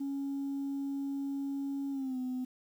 sine tone with pitch glide, 277.2 to 254.2 Hz, C#4 to C4, 0 to -50 cents, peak -31 dBFS, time 0-2.45 s, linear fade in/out 10 ms, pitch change -150 cents, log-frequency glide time 1.91-2.18 s, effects tanh soft clip ceiling -31 dBFS + 10-bit

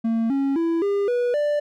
triangle tone with pitch steps, 227.1 / 274.8 / 332.5 / 402.3 / 486.8 / 589 Hz, A#3 / C#4 / E4 / G4 / B4 / D5, -45 / -15 / +15 / +45 / -25 / +5 cents, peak -17 dBFS, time 0.04-1.6 s, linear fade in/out 10 ms, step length 260 ms, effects none

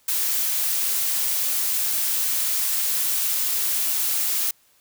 blue noise, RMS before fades -23 dBFS, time 0.08-4.51 s, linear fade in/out 5 ms, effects white hiss -60 dBFS RMS until 4.8 s

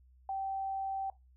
sine tone, 776 Hz, G5, 18 cents flat, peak -33 dBFS, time 0.29-1.1 s, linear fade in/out 2 ms, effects noise-tail reverb RT60 0.2 s tail -18 dB re dry + added 63 Hz sine -59 dBFS peak until 1.36 s

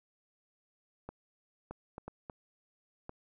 clicks, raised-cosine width 1 ms, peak -28 dBFS, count 6, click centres 1.09 / 1.71 / 1.981 / 2.08 / 2.298 / 3.094 s, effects none

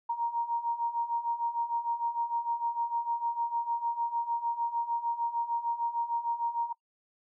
sine beating tone pair, 932.3 / 938.9 Hz, A#5 / A#5, 0 / +12 cents, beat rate 6.6 Hz, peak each -34 / -30 dBFS, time 0.09-6.73 s, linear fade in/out 10 ms, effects noise-tail reverb RT60 0.1 s tail -24 dB re dry

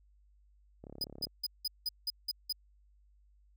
click train, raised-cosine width 2 ms, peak -34 dBFS, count 16, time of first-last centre 0.84-1.27 s, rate 34.9 Hz
45% pulse tone bursts, 4978 Hz, D#8, in tune, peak -31 dBFS, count 8, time 1.01-2.526 s, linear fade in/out 5 ms, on 32 ms, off 180 ms
effects added 50 Hz sine -62 dBFS peak until 3.56 s

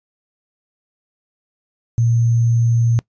sine tone with sample-and-hold, 116.54 Hz, A#2, in tune, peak -12 dBFS, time 1.98-2.99 s, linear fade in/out 0 ms, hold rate 6300 Hz, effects noise-tail reverb RT60 0.1 s tail -22 dB re dry + resampled to 16000 Hz

